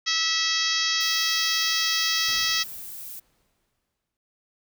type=harmonic tone; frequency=651 Hz; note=E5; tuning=22 cents flat; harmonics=2 / 3 / 4 / 5 / 6 / 7 / 8 / 9 / 10; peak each=-34 / -29 / -33 / -29 / -29 / -30 / -28 / -33 / -39 dBFS; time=0.06-2.64 s; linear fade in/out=20 ms
type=noise; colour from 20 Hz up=violet; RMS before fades=-38 dBFS; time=1-3.2 s; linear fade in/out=10 ms
type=noise with exponential decay; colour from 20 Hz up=pink; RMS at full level=-45 dBFS; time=2.28-4.17 s; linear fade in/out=1 ms; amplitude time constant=410 ms
effects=none